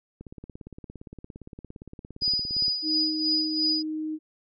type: click train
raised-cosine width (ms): 3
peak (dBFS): -28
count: 44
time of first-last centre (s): 0.21-2.681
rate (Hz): 17.4
type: tone with tremolo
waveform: sine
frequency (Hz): 4942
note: D#8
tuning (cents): -13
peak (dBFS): -21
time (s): 2.21-3.83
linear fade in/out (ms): 20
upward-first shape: sine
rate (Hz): 2.9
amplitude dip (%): 65
type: tone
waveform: sine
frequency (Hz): 311.1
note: D#4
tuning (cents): 0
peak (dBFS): -28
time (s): 2.82-4.19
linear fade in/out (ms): 50
effects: none